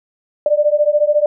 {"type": "beating tone pair", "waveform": "sine", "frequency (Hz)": [587.3, 601.3], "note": ["D5", "D5"], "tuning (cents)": [0, 41], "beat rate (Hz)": 14, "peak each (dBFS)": -14, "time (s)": [0.46, 1.26], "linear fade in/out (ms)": 2, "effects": []}